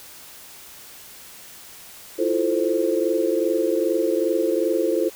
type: chord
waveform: sine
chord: F major seventh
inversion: third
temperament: equal with one note detuned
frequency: 329.6 / 352.1 / 440 / 523.3 Hz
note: E4 / F4 / A4 / C5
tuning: 0 / +14 / 0 / 0 cents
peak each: -24 dBFS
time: 2.18-5.1 s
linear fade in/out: 20 ms
effects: white hiss -43 dBFS RMS until 5.15 s